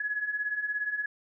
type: beating tone pair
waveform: sine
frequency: 1675 / 1692 Hz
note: G#6 / G#6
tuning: +14 / +32 cents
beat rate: 17 Hz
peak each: -35 / -30 dBFS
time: 0-1.06 s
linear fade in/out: 5 ms
effects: none